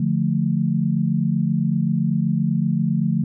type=chord; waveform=sine; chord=D minor; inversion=none; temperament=equal; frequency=146.83 / 174.61 / 220 Hz; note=D3 / F3 / A3; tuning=0 / 0 / 0 cents; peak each=-22 / -21 / -22 dBFS; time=0-3.24 s; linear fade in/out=5 ms; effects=none